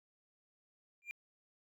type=tone with exponential growth; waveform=triangle; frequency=2391 Hz; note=D7; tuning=30 cents sharp; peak=-33 dBFS; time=1.02-1.11 s; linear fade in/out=0 ms; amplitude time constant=19 ms; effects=tanh soft clip ceiling -35 dBFS